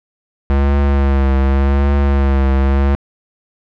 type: tone with vibrato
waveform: square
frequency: 68.8 Hz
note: C#2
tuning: 12 cents flat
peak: -11 dBFS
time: 0.5-2.95 s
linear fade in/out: 0 ms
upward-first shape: triangle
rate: 0.87 Hz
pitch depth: 49 cents each way
effects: low-pass 2000 Hz 12 dB/octave